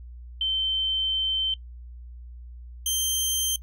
sine / 15% pulse tone pair in turn, 3096 / 3141 Hz, G7 / G7, -22 / +3 cents, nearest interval unison, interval 25 cents, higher second, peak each -22 / -16 dBFS, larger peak second, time 0.41-1.54 / 2.86-3.56 s, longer first, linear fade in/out 2 ms, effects noise-tail reverb RT60 0.1 s tail -21 dB re dry + added 60 Hz sine -39 dBFS peak until 3.62 s

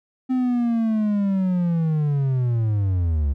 triangle linear sweep, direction down, 259.5 to 67.2 Hz, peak -16 dBFS, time 0.29-3.34 s, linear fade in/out 20 ms, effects none

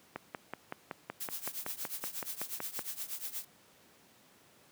click train, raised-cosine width 0.5 ms, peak -22 dBFS, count 15, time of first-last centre 0.16-2.792 s, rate 5.32 Hz
blue noise with tremolo, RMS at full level -37 dBFS, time 1.2-3.45 s, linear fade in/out 10 ms, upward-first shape triangle, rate 8.4 Hz, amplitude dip 90%
effects pink hiss -62 dBFS RMS until 4.71 s + high-pass 150 Hz 12 dB/octave

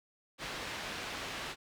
white low-pass noise, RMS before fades -41 dBFS, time 0.38-1.56 s, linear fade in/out 50 ms, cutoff 3200 Hz, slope 12 dB/octave, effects none

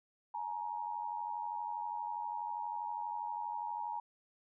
sine tone pair together, 848 / 940.4 Hz, G#5 / A#5, +36 / +15 cents, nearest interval major second, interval 179 cents, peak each -40 / -39 dBFS, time 0.34-4 s, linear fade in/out 5 ms, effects none

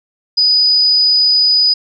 sine tone, 4967 Hz, D#8, 4 cents flat, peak -8 dBFS, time 0.37-1.74 s, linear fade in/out 10 ms, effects none

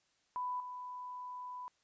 sine tone with level steps, 995 Hz, B5, 13 cents sharp, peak -35 / -42 dBFS, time 0.36-1.68 s, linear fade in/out 0 ms, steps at 0.6 s, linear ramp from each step 2 ms, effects white hiss -75 dBFS RMS until 1.83 s + resampled to 16000 Hz

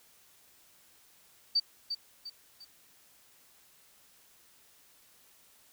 sine tone with echo, 4614 Hz, D8, 31 cents flat, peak -23 dBFS, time 1.55-1.6 s, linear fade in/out 10 ms, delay 350 ms, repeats 3, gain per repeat -8 dB, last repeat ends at 2.65 s, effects white hiss -62 dBFS RMS until 5.72 s

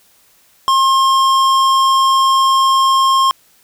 triangle tone with hard clipping, 1068 Hz, C6, 35 cents sharp, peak -11 dBFS, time 0.68-3.31 s, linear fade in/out 0 ms, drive 17 dB, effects white hiss -52 dBFS RMS until 3.63 s

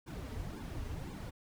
brown noise with flanger, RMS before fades -42 dBFS, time 0.06-1.31 s, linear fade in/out 20 ms, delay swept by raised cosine 1.5 to 5.9 ms, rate 1.9 Hz, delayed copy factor -0.85, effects none

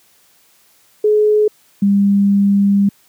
sine tone pair in turn, 423.7 / 199.96 Hz, G#4 / G3, +35 / +35 cents, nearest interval octave + minor second, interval 1300 cents, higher first, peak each -9 dBFS, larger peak neither, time 1.04-1.48 / 1.82-2.89 s, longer second, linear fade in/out 5 ms, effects white hiss -53 dBFS RMS until 3.08 s + high-pass 80 Hz 12 dB/octave

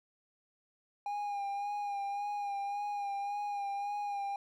triangle tone with vibrato, 811 Hz, G#5, 41 cents flat, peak -32 dBFS, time 1.06-4.36 s, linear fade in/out 2 ms, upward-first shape sine, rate 1.8 Hz, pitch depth 29 cents each way, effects none

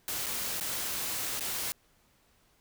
white noise with dropouts, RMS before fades -34 dBFS, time 0.08-1.72 s, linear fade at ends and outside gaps 0 ms, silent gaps 0.261-0.266 / 0.599-0.609 / 1.395-1.408 s, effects pink hiss -67 dBFS RMS until 2.6 s

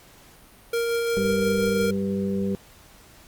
square tone with tremolo, 466.2 Hz, A#4, in tune, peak -22 dBFS, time 0.73-1.91 s, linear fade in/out 5 ms, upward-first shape triangle, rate 5.7 Hz, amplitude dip 25%
harmonic tone, 98 Hz, G2, in tune, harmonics 1 / 2 / 4 / 5, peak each -36 / -24 / -30 / -33 dBFS, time 1.17-2.55 s, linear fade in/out 0 ms
effects pink hiss -51 dBFS RMS until 3.27 s + Opus 48 kbps

